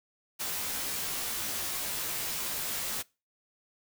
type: noise with comb filter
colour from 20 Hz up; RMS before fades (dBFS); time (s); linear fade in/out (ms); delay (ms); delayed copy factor
white; -34; 0.39-3.03; 20; 16; -0.8
effects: noise-tail reverb RT60 0.3 s tail -24 dB re dry